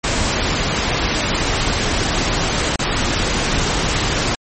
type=noise with dropouts; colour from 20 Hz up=pink; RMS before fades=-18 dBFS; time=0.04-4.35 s; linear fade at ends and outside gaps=0 ms; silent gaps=2.758-2.793 s; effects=MP3 32 kbps